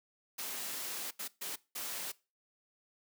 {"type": "noise bursts at uneven times", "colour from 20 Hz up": "white", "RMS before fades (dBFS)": -40, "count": 4, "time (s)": [[0.38, 1.11], [1.19, 1.28], [1.41, 1.56], [1.75, 2.12]], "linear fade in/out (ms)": 10, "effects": ["noise-tail reverb RT60 0.3 s tail -21 dB re dry", "high-pass 200 Hz 12 dB/octave"]}